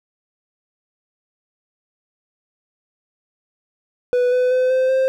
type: tone with pitch steps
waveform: triangle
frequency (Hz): 493.9 / 501.7 / 509.5 / 517.6 / 525.7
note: B4 / B4 / C5 / C5 / C5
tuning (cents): 0 / +27 / -46 / -19 / +8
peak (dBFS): -12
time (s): 4.13-5.08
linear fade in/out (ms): 0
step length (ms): 190
effects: none

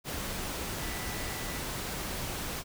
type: tone in noise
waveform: sine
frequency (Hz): 1977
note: B6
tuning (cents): +1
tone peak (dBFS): -45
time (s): 0.79-1.62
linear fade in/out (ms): 50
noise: pink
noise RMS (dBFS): -36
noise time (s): 0.04-2.64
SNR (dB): -12
effects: none

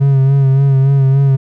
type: tone with vibrato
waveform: triangle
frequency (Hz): 136.3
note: C#3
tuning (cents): -29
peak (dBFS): -5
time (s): 0-1.37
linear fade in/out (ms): 20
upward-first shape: sine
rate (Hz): 3.5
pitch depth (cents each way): 36
effects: none

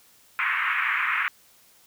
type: band-pass noise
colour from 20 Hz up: white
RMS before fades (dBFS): -25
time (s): 0.39-1.28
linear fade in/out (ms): 0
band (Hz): 1100 to 2400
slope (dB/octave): 48
effects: white hiss -57 dBFS RMS until 1.86 s

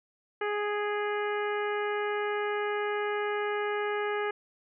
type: harmonic tone with a mistuned harmonic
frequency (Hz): 415.3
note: G#4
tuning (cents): 0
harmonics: 1 / 2 / 3 / 4 / 5 / 6 / 7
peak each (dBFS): -30 / -36 / -37 / -37 / -40 / -46 / -47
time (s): 0.41-4.31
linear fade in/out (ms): 5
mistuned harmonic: 6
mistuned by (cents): -41
effects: none

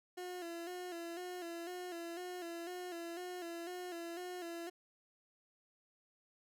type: tone with vibrato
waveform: 30% pulse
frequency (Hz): 349.2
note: F4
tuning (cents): 0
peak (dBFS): -40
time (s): 0.17-4.7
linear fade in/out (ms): 10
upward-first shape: square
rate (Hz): 2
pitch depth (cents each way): 56
effects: none

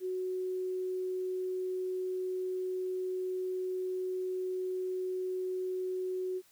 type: tone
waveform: sine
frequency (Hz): 370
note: F#4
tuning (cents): 0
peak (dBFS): -32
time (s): 0-6.42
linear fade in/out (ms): 50
effects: white hiss -64 dBFS RMS until 6.51 s

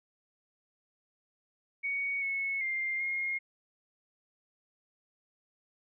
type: tone with pitch steps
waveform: sine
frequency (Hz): 2235 / 2197 / 2105 / 2140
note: C#7 / C#7 / C7 / C7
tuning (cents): +14 / -16 / +10 / +38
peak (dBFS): -30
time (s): 1.83-3.39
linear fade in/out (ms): 20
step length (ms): 390
effects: none

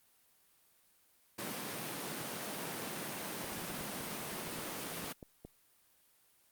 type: high-pass noise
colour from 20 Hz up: pink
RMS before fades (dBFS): -41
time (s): 1.38-5.13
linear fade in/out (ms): 10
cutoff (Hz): 150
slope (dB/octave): 24
type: clicks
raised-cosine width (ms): 2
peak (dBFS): -34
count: 12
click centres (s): 3.443 / 3.521 / 3.58 / 3.703 / 3.81 / 4.008 / 4.32 / 4.478 / 4.588 / 5.042 / 5.228 / 5.45
effects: white hiss -69 dBFS RMS until 6.51 s + Opus 32 kbps

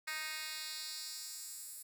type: tone with high-pass filter sweep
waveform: 10% pulse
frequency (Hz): 311.1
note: D#4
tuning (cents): 0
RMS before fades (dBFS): -44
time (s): 0.07-1.83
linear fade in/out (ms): 10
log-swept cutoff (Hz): 2000 to 10000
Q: 1.5
effects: none

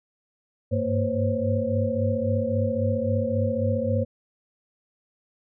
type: tone cluster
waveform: sine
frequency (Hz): 98.5 / 102.2 / 231 / 510 / 545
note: G2 / G#2 / A#3 / C5 / C#5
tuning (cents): +9 / -27 / -16 / -44 / -29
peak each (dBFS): -28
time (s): 0.71-4.05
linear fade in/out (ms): 20
effects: none

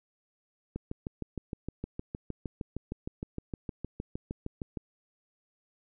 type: click train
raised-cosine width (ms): 3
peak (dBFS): -22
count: 27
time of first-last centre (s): 0.76-4.772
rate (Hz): 6.48
effects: none

